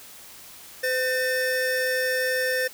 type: tone pair together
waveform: square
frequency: 510.5 / 1803 Hz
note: C5 / A6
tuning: -43 / +42 cents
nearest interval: octave + minor seventh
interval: 2185 cents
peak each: -26 dBFS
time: 0.83-2.68 s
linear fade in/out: 10 ms
effects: white hiss -45 dBFS RMS until 2.73 s